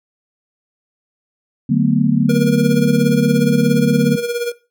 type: chord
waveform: sine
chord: B minor seventh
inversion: first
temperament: just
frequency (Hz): 148.16 / 185.21 / 222.2 / 246.9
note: D3 / F#3 / A3 / B3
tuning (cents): +16 / +2 / +17 / 0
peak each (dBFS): -17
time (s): 1.69-4.16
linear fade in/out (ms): 10
type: tone with tremolo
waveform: square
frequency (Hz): 476.9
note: A#4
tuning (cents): +39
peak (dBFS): -17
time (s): 2.29-4.52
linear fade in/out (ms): 5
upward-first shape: sine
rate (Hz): 17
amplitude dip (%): 65
effects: noise-tail reverb RT60 0.3 s tail -17 dB re dry